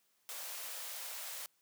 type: high-pass noise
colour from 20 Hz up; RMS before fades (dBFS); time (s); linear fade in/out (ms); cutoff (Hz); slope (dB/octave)
white; -44; 0.29-1.46; 0; 470; 96
effects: white hiss -75 dBFS RMS until 1.61 s + high-pass 150 Hz 12 dB/octave